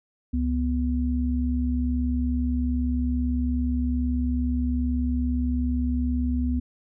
sine tone pair together, 69.5 / 247.1 Hz, C#2 / B3, +5 / +1 cents, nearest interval octave + minor seventh, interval 2196 cents, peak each -24 / -25 dBFS, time 0.33-6.6 s, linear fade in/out 10 ms, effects none

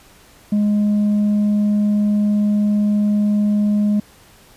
sine tone with tanh clipping, 207.7 Hz, G#3, in tune, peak -14 dBFS, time 0.52-4 s, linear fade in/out 5 ms, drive 2 dB, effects pink hiss -48 dBFS RMS until 4.56 s + resampled to 32000 Hz

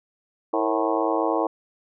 harmonic tone with a mistuned harmonic, 108.9 Hz, A2, 17 cents flat, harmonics 3 / 4 / 5 / 6 / 7 / 8 / 9 / 10, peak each -26 / -27 / -28 / -29 / -29 / -30 / -31 / -31 dBFS, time 0.53-1.47 s, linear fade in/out 5 ms, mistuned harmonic 4, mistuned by +90 cents, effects none

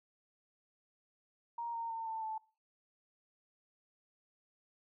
sine tone with pitch steps, 937 / 921.4 / 906.1 / 891.1 / 876.3 Hz, A#5 / A#5 / A#5 / A5 / A5, +9 / -20 / -49 / +22 / -7 cents, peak -37 dBFS, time 1.58-2.38 s, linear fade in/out 5 ms, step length 160 ms, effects noise-tail reverb RT60 0.4 s tail -23 dB re dry

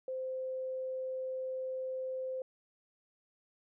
sine tone, 519 Hz, C5, 14 cents flat, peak -35 dBFS, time 0.08-2.42 s, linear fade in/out 2 ms, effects none

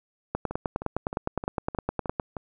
two click trains, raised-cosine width 1 ms, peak -19 / -12 dBFS, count 7 / 19, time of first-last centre 0.51-2.368 / 0.35-2.198 s, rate 3.23 / 9.74 Hz, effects none

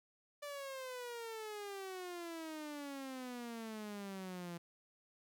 sawtooth exponential sweep, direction down, 587.3 to 169.5 Hz, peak -40 dBFS, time 0.42-4.58 s, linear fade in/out 10 ms, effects none

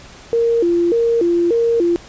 sine tone with vibrato, 399.8 Hz, G4, 34 cents sharp, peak -12 dBFS, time 0.33-1.96 s, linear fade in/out 0 ms, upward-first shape square, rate 1.7 Hz, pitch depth 260 cents each way, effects pink hiss -40 dBFS RMS until 2.08 s + resampled to 16000 Hz

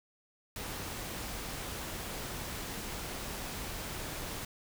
pink noise, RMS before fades -40 dBFS, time 0.56-4.45 s, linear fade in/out 2 ms, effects none

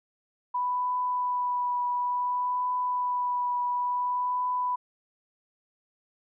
sine tone with vibrato, 987.8 Hz, B5, in tune, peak -25 dBFS, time 0.54-4.76 s, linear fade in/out 10 ms, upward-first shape triangle, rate 0.57 Hz, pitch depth 16 cents each way, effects none

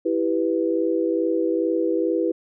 sine chord, E minor, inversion none, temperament equal, 329.6 / 392 / 493.9 Hz, E4 / G4 / B4, 0 / 0 / 0 cents, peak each -22 / -25 / -24 dBFS, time 0.05-2.32 s, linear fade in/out 10 ms, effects none

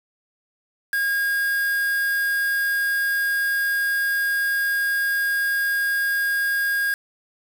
triangle tone with quantisation, 1627 Hz, G#6, 36 cents flat, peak -18 dBFS, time 0.93-6.94 s, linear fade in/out 2 ms, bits 5, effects none

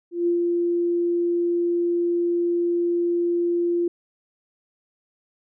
sine tone with ADSR envelope, 345.8 Hz, F4, 17 cents flat, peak -17 dBFS, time 0.11-3.88 s, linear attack 160 ms, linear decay 110 ms, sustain -2 dB, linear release 4 ms, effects none

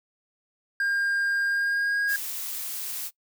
triangle tone with pitch glide, 1607 to 1636 Hz, G6 to G#6, +43 to -26 cents, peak -21 dBFS, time 0.8-2.16 s, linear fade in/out 2 ms, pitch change +31 cents, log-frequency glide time 1.46-2 s
blue noise, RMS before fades -33 dBFS, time 2.07-3.11 s, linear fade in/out 50 ms
effects noise-tail reverb RT60 0.1 s tail -22 dB re dry

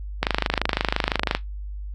click train, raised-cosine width 0.3 ms, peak -3 dBFS, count 30, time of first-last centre 0.23-1.35 s, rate 25.9 Hz, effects added 50 Hz sine -30 dBFS peak until 1.94 s + Opus 48 kbps

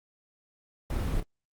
brown noise with echo, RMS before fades -29 dBFS, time 0.9-1.2 s, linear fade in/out 2 ms, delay 30 ms, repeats 1, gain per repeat -8 dB, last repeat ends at 1.23 s, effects Opus 24 kbps

